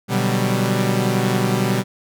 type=chord; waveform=sawtooth; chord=G major seventh; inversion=first; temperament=equal; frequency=123.47 / 146.83 / 185 / 196 Hz; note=B2 / D3 / F#3 / G3; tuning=0 / 0 / 0 / 0 cents; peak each=-17 / -23 / -20 / -17 dBFS; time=0.08-1.84 s; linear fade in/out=50 ms; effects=none